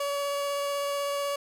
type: tone with vibrato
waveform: 30% pulse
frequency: 567 Hz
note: C#5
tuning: 39 cents sharp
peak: -25 dBFS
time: 0-1.36 s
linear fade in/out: 5 ms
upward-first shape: sine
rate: 16 Hz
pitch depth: 8 cents each way
effects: resampled to 32000 Hz + 9-bit